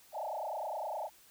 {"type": "tone with frequency modulation", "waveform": "sine", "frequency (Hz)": 740, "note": "F#5", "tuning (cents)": 0, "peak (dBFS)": -35, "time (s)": [0.12, 1.1], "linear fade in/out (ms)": 50, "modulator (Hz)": 29.8, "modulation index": 5, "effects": ["white hiss -61 dBFS RMS until 1.3 s"]}